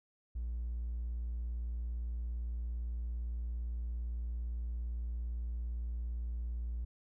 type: tone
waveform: triangle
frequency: 58.8 Hz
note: A#1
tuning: 16 cents sharp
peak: -32 dBFS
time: 0.35-6.85 s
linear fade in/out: 10 ms
effects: tanh soft clip ceiling -31 dBFS